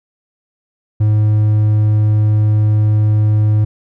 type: tone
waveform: triangle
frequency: 106.5 Hz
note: G#2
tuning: 44 cents sharp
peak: -7 dBFS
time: 1-3.65 s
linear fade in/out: 10 ms
effects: none